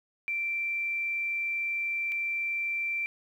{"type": "tone pair in turn", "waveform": "sine", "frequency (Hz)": [2349, 2349], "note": ["D7", "D7"], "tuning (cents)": [0, 0], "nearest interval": "unison", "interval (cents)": 0, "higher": "neither", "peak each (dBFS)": -28, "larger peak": "neither", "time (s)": [[0.28, 2.12], [2.12, 3.06]], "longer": "first", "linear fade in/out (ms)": 0, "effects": ["10-bit"]}